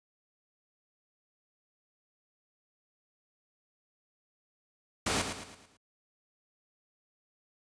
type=noise with echo; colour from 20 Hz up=pink; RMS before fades=-29 dBFS; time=5.06-5.22 s; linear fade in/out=5 ms; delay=110 ms; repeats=5; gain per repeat=-7 dB; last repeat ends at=5.77 s; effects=high-pass 80 Hz 12 dB/octave + resampled to 22050 Hz